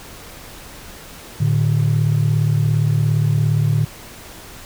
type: tone pair together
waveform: sine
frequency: 111.4 / 148.7 Hz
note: A2 / D3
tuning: +22 / +22 cents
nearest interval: perfect fourth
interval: 500 cents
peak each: -15 dBFS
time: 1.4-3.85 s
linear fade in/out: 10 ms
effects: tanh soft clip ceiling -9 dBFS + pink hiss -38 dBFS RMS until 4.65 s